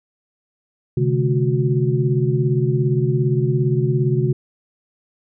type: tone cluster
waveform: sine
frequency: 130.3 / 147.7 / 215.2 / 364.8 Hz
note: C3 / D3 / A3 / F#4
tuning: -7 / +10 / -38 / -24 cents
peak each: -18 / -20 / -27 / -22 dBFS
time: 0.97-4.33 s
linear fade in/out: 5 ms
effects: none